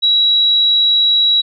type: tone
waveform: sine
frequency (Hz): 3885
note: B7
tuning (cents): -29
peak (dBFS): -9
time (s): 0.02-1.42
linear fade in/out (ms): 20
effects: none